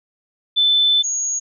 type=tone pair in turn; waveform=sine; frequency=3520 / 6645 Hz; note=A7 / G#8; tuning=0 / 0 cents; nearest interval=major seventh; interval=1100 cents; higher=second; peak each=-12 / -19 dBFS; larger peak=first; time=0.56-1.03 / 1.03-1.4 s; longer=first; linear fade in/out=20 ms; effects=none